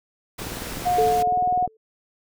pink noise, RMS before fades -33 dBFS, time 0.38-1.23 s, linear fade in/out 10 ms
click train, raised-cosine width 2 ms, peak -21 dBFS, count 26, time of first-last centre 0.42-1.676 s, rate 19.9 Hz
sine tone with pitch glide, 717 to 726.6 Hz, F5 to F#5, +45 to -32 cents, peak -18 dBFS, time 0.85-1.67 s, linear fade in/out 20 ms, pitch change +23 cents, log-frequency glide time 1.25-1.34 s
sine tone with exponential decay, 440 Hz, A4, in tune, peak -16 dBFS, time 0.98-1.77 s, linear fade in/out 5 ms, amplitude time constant 170 ms
effects none

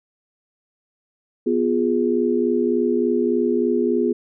sine chord, F diminished, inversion second, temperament equal with one note detuned, 246.9 / 351.9 / 415.3 Hz, Cb4 / F4 / Ab4, 0 / +13 / 0 cents, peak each -21 dBFS, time 1.46-4.13 s, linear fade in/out 10 ms, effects none

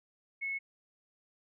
sine tone, 2192 Hz, C#7, 20 cents flat, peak -33 dBFS, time 0.41-0.59 s, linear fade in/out 20 ms, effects none

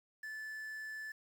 triangle tone with quantisation, 1744 Hz, A6, 16 cents flat, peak -40 dBFS, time 0.23-1.12 s, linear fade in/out 5 ms, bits 10, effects none

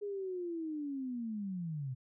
sine linear sweep, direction down, 415.3 to 123.47 Hz, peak -36 dBFS, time 0.01-1.95 s, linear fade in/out 20 ms, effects none

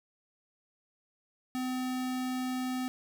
square tone, 255.1 Hz, C4, 44 cents flat, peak -32 dBFS, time 1.55-2.88 s, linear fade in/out 0 ms, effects none

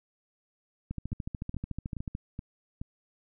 two click trains, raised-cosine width 5 ms, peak -22 / -24 dBFS, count 18 / 5, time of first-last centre 0.91-2.151 / 1.12-2.815 s, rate 13.7 / 2.36 Hz, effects none

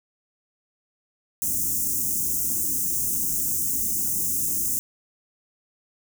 white band-stop noise, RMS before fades -25 dBFS, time 1.42-4.79 s, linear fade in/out 0 ms, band 340 to 6200 Hz, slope 48 dB/octave, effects none

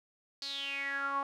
sawtooth tone with band-pass filter sweep, 278 Hz, C#4, 5 cents sharp, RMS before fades -36 dBFS, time 0.42-1.23 s, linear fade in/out 2 ms, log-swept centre 4600 to 990 Hz, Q 8.9, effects none

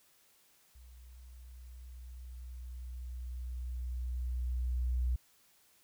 sine tone with level ramp, 61.74 Hz, B1, in tune, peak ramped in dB -52 to -28 dBFS, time 0.75-5.16 s, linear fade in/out 5 ms, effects white hiss -67 dBFS RMS until 5.83 s

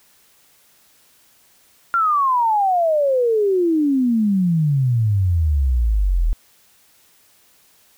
sine exponential sweep, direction down, 1396.9 to 38.36 Hz, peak -14 dBFS, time 1.94-6.33 s, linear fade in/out 0 ms, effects white hiss -55 dBFS RMS until 7.97 s

